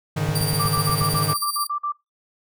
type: chord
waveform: 45% pulse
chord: Ab suspended fourth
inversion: none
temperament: equal with one note detuned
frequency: 103.83 / 141.5 / 155.56 Hz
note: Ab2 / Db3 / Eb3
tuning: 0 / +36 / 0 cents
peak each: -28 / -26 / -24 dBFS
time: 0.16-1.34 s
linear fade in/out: 10 ms
type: click train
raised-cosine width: 5 ms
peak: -17 dBFS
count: 8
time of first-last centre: 0.29-1.14 s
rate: 8.24 Hz
type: tone with tremolo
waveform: 15% pulse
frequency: 4699 Hz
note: D8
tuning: in tune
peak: -16 dBFS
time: 0.35-1.67 s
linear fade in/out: 5 ms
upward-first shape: sine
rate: 16 Hz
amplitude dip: 60%
type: tone bursts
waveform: sine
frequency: 1174.7 Hz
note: D6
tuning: in tune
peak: -22 dBFS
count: 10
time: 0.59-1.923 s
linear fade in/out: 10 ms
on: 91 ms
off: 47 ms
effects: noise-tail reverb RT60 0.2 s tail -22 dB re dry